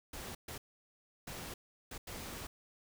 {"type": "noise bursts at uneven times", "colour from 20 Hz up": "pink", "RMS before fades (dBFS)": -45, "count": 5, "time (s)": [[0.13, 0.35], [0.48, 0.58], [1.27, 1.54], [1.91, 1.98], [2.07, 2.47]], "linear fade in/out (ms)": 5, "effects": []}